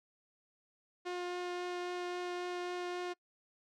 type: tone with vibrato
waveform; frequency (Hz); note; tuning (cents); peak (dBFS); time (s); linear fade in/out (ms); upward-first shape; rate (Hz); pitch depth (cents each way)
sawtooth; 356.4; F4; +35; -33; 1.05-3.14; 20; triangle; 3.7; 8
effects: noise-tail reverb RT60 0.1 s tail -25 dB re dry + low-pass 5000 Hz 12 dB/octave